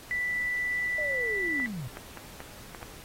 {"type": "tone", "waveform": "sine", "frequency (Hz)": 1975.5, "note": "B6", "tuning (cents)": 0, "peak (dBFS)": -27, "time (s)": [0.11, 1.66], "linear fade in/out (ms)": 0}
{"type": "linear sweep", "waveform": "sine", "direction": "down", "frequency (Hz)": [622.3, 110], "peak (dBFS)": -33, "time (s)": [0.98, 1.88], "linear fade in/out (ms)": 5}
{"type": "clicks", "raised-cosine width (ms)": 0.5, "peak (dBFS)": -25, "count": 6, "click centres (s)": [1.6, 1.971, 2.173, 2.404, 2.748, 2.829]}
{"effects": ["pink hiss -48 dBFS RMS until 3.04 s", "AAC 48 kbps"]}